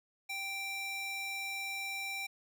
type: tone with high-pass filter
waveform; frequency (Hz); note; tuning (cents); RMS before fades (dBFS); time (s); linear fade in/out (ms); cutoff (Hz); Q
square; 784; G5; 0; -39; 0.29-2.27; 10; 1800; 2.6
effects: none